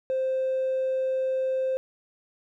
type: tone with hard clipping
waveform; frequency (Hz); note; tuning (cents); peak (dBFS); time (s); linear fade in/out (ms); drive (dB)
sine; 523.3; C5; 0; -24; 0.1-1.77; 0; 1
effects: none